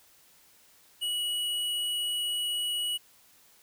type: tone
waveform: square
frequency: 2924 Hz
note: F#7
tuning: 21 cents flat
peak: -29 dBFS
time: 1.01-2.98 s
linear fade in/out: 20 ms
effects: white hiss -60 dBFS RMS until 3.62 s